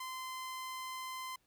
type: tone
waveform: sawtooth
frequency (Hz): 1034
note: C6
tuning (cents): -21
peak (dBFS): -37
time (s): 0-1.36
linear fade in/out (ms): 5
effects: pink hiss -75 dBFS RMS until 1.46 s